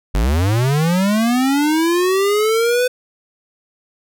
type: linear sweep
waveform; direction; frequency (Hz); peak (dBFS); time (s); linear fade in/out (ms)
square; up; 43.65 to 505; -14; 0.14-2.88; 10
effects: none